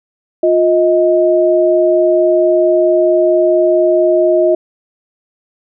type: tone pair together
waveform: sine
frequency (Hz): 354 / 629.6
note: F4 / D#5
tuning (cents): +23 / +20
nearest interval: minor seventh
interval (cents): 997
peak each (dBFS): -11 / -10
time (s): 0.43-4.55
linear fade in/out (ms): 5
effects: none